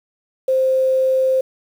sine tone with quantisation, 523.3 Hz, C5, in tune, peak -13 dBFS, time 0.48-1.41 s, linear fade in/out 5 ms, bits 7, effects none

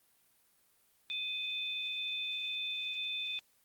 sine tone pair together, 2507 / 3545 Hz, D#7 / A7, +12 / +12 cents, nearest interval tritone, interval 600 cents, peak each -39 / -36 dBFS, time 1.1-3.39 s, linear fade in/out 0 ms, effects white hiss -70 dBFS RMS until 3.64 s + Opus 32 kbps

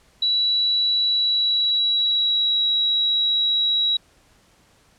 sine tone with pitch glide, 3927 to 3875 Hz, B7 to B7, -11 to -34 cents, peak -17 dBFS, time 0.22-3.97 s, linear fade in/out 5 ms, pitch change -23 cents, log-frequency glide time 1.06-2.64 s, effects pink hiss -57 dBFS RMS until 4.98 s + low-pass 10000 Hz 12 dB/octave

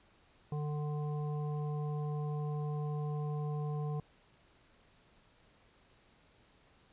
harmonic tone, 149 Hz, D3, 25 cents sharp, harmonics 1 / 3 / 5 / 7, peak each -34 / -44 / -48 / -51 dBFS, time 0.52-4 s, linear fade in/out 2 ms, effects pink hiss -66 dBFS RMS until 6.92 s + resampled to 8000 Hz

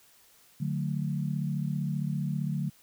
sine chord, D major, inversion none, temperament equal with one note detuned, 146.83 / 182.03 / 220 Hz, D3 / F#3 / A3, 0 / -28 / 0 cents, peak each -30 / -33 / -36 dBFS, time 0.6-2.7 s, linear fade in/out 10 ms, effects white hiss -60 dBFS RMS until 2.82 s

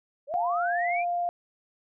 sine linear sweep, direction up, 523.3 to 2456 Hz, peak -29 dBFS, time 0.27-1.05 s, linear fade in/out 50 ms
sine tone with vibrato, 700 Hz, F5, 4 cents sharp, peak -25 dBFS, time 0.34-1.29 s, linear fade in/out 0 ms, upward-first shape triangle, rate 19 Hz, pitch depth 9 cents each way
effects none

